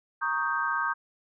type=chord; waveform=sine; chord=Eb dominant seventh; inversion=second; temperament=equal; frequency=932.3 / 1108.7 / 1244.5 / 1568 Hz; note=Bb5 / Db6 / Eb6 / G6; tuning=0 / 0 / 0 / 0 cents; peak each=-33 / -32 / -31 / -29 dBFS; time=0.21-0.94 s; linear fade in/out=20 ms; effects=none